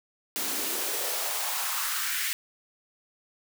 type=noise with high-pass filter sweep; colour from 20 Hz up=white; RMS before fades=-30 dBFS; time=0.36-2.33 s; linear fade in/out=0 ms; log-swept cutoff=230 to 2000 Hz; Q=2.5; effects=none